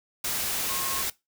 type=tone in noise; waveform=sine; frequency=1078 Hz; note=C#6; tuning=49 cents flat; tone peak=-35 dBFS; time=0.69-1.02 s; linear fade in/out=5 ms; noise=white; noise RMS=-29 dBFS; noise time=0.24-1.1 s; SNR=-9 dB; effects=noise-tail reverb RT60 0.2 s tail -20 dB re dry